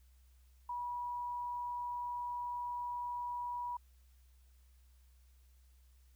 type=tone; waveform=sine; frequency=971 Hz; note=B5; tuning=30 cents flat; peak=-37 dBFS; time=0.69-3.77 s; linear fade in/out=5 ms; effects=added 63 Hz sine -61 dBFS peak until 6.15 s + white hiss -75 dBFS RMS until 6.15 s